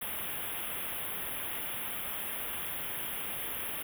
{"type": "band-stop noise", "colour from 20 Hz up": "white", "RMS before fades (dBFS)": -37, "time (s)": [0.01, 3.83], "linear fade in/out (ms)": 10, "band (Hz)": [3500, 9900], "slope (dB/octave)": 96, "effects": []}